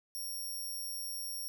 5% pulse tone, 5570 Hz, F8, 5 cents flat, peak -32 dBFS, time 0.15-1.48 s, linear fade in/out 0 ms, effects none

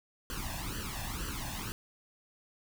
pink noise with flanger, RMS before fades -38 dBFS, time 0.3-1.72 s, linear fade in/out 0 ms, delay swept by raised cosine 0.66 to 1.16 ms, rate 2.1 Hz, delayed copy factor +0.8, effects none

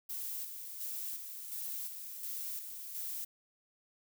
violet noise with tremolo, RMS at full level -40 dBFS, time 0.09-3.25 s, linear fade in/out 10 ms, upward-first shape square, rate 1.4 Hz, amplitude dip 45%, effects none

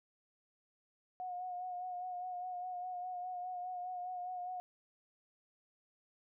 sine tone with vibrato, 725 Hz, F#5, 35 cents flat, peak -39 dBFS, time 1.2-4.6 s, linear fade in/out 0 ms, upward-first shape sine, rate 4.9 Hz, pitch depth 30 cents each way, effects none

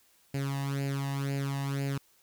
sawtooth tone with flanger, 138.59 Hz, C#3, in tune, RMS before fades -32 dBFS, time 0.34-1.98 s, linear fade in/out 5 ms, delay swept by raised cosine 0.42 to 1.09 ms, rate 2 Hz, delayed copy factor +0.75, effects white hiss -65 dBFS RMS until 2.22 s

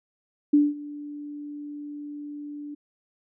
sine tone with ADSR envelope, 292.7 Hz, D4, 6 cents flat, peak -13 dBFS, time 0.53-2.75 s, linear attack 9 ms, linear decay 200 ms, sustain -21 dB, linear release 11 ms, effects none

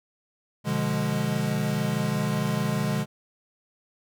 square chord, B diminished seventh, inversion none, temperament equal with one note detuned, 123.47 / 148.28 / 174.61 / 207.7 Hz, B2 / D3 / F3 / Ab3, 0 / +17 / 0 / 0 cents, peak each -32 / -29 / -33 / -29 dBFS, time 0.64-3.06 s, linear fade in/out 50 ms, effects none

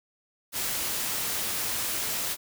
white noise, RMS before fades -30 dBFS, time 0.52-2.37 s, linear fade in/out 50 ms, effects none

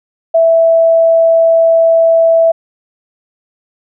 sine tone, 659 Hz, E5, 1 cent flat, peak -5 dBFS, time 0.34-2.52 s, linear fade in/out 10 ms, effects none

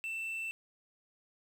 triangle tone, 2669 Hz, E7, 21 cents sharp, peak -34 dBFS, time 0.04-0.51 s, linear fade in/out 0 ms, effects 10-bit

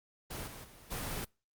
pink noise with level steps, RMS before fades -41 / -47 / -55 / -38 dBFS, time 0.3-1.25 s, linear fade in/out 10 ms, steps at 0.46 / 0.63 / 0.9 s, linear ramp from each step 20 ms, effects noise-tail reverb RT60 0.3 s tail -26 dB re dry + Opus 24 kbps

